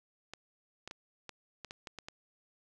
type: clicks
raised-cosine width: 0.2 ms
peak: -26 dBFS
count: 9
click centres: 0.336 / 0.876 / 0.911 / 1.293 / 1.647 / 1.709 / 1.872 / 1.987 / 2.085 s
effects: none